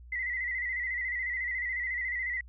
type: tone with vibrato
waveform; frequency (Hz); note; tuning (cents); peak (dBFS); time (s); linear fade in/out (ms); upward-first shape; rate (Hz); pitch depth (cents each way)
sine; 1994; B6; +16; -30; 0.12-2.41; 5; square; 14; 50
effects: added 60 Hz sine -47 dBFS peak until 2.48 s